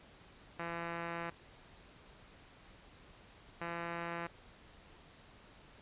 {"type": "tone pair in turn", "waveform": "5% pulse", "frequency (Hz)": [169.2, 169.91], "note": ["E3", "F3"], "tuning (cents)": [45, -47], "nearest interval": "unison", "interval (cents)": 8, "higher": "second", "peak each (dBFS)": [-27, -27], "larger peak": "neither", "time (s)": [[0.59, 1.3], [3.61, 4.27]], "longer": "first", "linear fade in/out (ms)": 2, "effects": ["pink hiss -59 dBFS RMS until 5.81 s", "resampled to 8000 Hz"]}